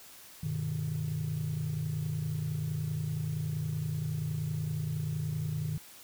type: chord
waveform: sine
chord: G augmented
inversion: none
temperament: just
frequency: 98 / 122.5 / 153.12 Hz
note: G2 / B2 / D#3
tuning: 0 / -14 / -27 cents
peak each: -37 / -36 / -31 dBFS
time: 0.43-5.78 s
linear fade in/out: 5 ms
effects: tanh soft clip ceiling -26 dBFS + white hiss -52 dBFS RMS until 6.03 s